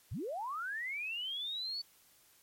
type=linear sweep; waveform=sine; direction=up; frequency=63.2 to 4528 Hz; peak=-36 dBFS; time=0.11-1.82 s; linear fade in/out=10 ms; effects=white hiss -65 dBFS RMS until 2.42 s + MP3 64 kbps

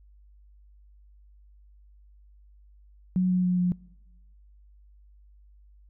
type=tone with pitch steps; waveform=sine; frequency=183.6 / 182.02 / 180.45 / 178.89 Hz; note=F#3 / F#3 / F#3 / F3; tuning=-13 / -28 / -43 / +42 cents; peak=-20 dBFS; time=3.16-3.72 s; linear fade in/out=0 ms; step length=140 ms; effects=noise-tail reverb RT60 1.0 s tail -24 dB re dry + added 50 Hz sine -52 dBFS peak until 5.89 s

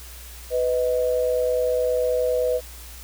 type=tone pair together; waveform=sine; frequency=499.1 / 628.8 Hz; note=B4 / D#5; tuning=+18 / +18 cents; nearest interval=major third; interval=400 cents; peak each=-20 / -25 dBFS; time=0.5-2.61 s; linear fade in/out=50 ms; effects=added 60 Hz sine -40 dBFS peak until 3.03 s + white hiss -43 dBFS RMS until 3.03 s

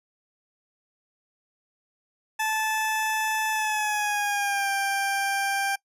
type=tone with pitch glide; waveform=20% pulse; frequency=872 to 790.4 Hz; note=A5 to G5; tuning=-16 to +14 cents; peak=-19 dBFS; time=2.39-5.76 s; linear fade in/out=10 ms; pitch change=-170 cents; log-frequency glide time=3.51-4.7 s; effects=noise-tail reverb RT60 0.1 s tail -23 dB re dry + resampled to 32000 Hz

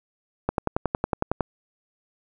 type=click train; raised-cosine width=1 ms; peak=-8 dBFS; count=11; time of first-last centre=0.49-1.407 s; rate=10.9 Hz; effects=none

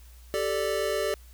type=chord; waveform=square; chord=G suspended second; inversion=none; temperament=equal; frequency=392 / 440 / 587.3 Hz; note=G4 / A4 / D5; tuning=0 / 0 / 0 cents; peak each=-32 / -31 / -30 dBFS; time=0.34-1.14 s; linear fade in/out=0 ms; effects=added 60 Hz sine -47 dBFS peak until 1.33 s + white hiss -58 dBFS RMS until 1.33 s

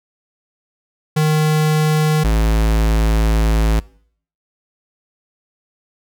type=tone pair in turn; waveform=square; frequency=154.3 / 54.55 Hz; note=D#3 / A1; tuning=-14 / -14 cents; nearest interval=octave + tritone; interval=1800 cents; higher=first; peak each=-13 dBFS; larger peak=neither; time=1.16-2.24 / 2.24-3.8 s; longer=second; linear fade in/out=10 ms; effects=noise-tail reverb RT60 0.6 s tail -23 dB re dry

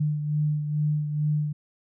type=beating tone pair; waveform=sine; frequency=149.9 / 152.2 Hz; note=D3 / D#3; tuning=+36 / -38 cents; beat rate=2.3 Hz; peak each=-23 / -32 dBFS; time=0-1.53 s; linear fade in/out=10 ms; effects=none

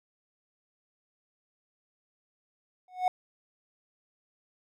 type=tone with exponential growth; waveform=triangle; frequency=734 Hz; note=F#5; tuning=14 cents flat; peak=-17 dBFS; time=2.88-3.08 s; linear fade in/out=2 ms; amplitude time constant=43 ms; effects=none

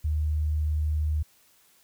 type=tone; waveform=sine; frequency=76.4 Hz; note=D#2; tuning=31 cents flat; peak=-23 dBFS; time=0.04-1.23 s; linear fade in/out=10 ms; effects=white hiss -61 dBFS RMS until 1.83 s

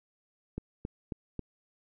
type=click train; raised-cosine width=3 ms; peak=-22 dBFS; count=4; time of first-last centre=0.58-1.393 s; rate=3.69 Hz; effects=none

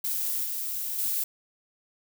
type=noise with level steps; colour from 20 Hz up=violet; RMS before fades=-29 / -32 / -28 dBFS; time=0.04-1.24 s; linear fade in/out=5 ms; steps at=0.44 / 0.98 s; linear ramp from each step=5 ms; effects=none

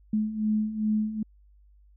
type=beating tone pair; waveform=sine; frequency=212.8 / 215.3 Hz; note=G#3 / A3; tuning=+42 / -37 cents; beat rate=2.5 Hz; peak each=-30 / -25 dBFS; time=0.13-1.23 s; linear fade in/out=5 ms; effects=added 50 Hz sine -54 dBFS peak until 1.96 s

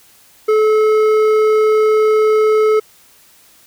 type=tone with hard clipping; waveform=triangle; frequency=431.9 Hz; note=A4; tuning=32 cents flat; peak=-11 dBFS; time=0.48-2.8 s; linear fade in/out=10 ms; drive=12 dB; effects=white hiss -48 dBFS RMS until 3.66 s

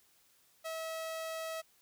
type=tone; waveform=sawtooth; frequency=646 Hz; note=E5; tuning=35 cents flat; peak=-34 dBFS; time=0.64-1.62 s; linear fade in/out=20 ms; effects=white hiss -68 dBFS RMS until 1.81 s

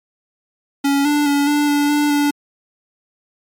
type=tone with pitch steps; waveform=square; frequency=279.9 / 293.6 / 285 / 293.3 / 289.8 / 293.9 / 289.9 Hz; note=C#4 / D4 / C#4 / D4 / D4 / D4 / D4; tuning=+17 / 0 / +48 / -2 / -23 / +1 / -22 cents; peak=-14 dBFS; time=0.84-2.31 s; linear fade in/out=10 ms; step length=210 ms; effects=MP3 96 kbps

